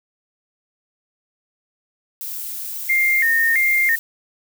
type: noise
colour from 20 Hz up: violet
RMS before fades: -29 dBFS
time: 2.21-3.99 s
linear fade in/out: 0 ms
type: tone with vibrato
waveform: sine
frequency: 1968 Hz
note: B6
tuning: 7 cents flat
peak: -14 dBFS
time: 2.89-3.96 s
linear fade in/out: 10 ms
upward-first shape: square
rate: 1.5 Hz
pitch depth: 120 cents each way
effects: none